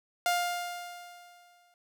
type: tone with exponential decay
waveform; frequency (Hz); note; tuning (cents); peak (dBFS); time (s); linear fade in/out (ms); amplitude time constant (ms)
sawtooth; 704; F5; +14; -20; 0.26-1.74; 1; 320
effects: none